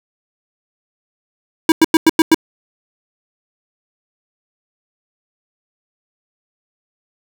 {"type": "tone bursts", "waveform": "square", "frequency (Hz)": 321.9, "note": "E4", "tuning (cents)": -41, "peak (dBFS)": -6, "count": 6, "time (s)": [1.69, 2.345], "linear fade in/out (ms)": 2, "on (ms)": 30, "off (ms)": 95, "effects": []}